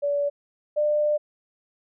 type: tone pair in turn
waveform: sine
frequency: 574 / 597.6 Hz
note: D5 / D5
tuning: -40 / +30 cents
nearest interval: minor second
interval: 70 cents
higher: second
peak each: -21 / -19 dBFS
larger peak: second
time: 0.02-0.3 / 0.76-1.18 s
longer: second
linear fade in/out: 20 ms
effects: none